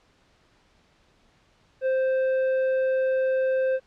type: tone with tanh clipping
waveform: sine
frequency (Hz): 523.3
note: C5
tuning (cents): 0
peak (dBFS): -22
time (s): 1.81-3.8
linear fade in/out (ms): 50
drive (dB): 7
effects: pink hiss -62 dBFS RMS until 3.86 s + low-pass 5000 Hz 12 dB/octave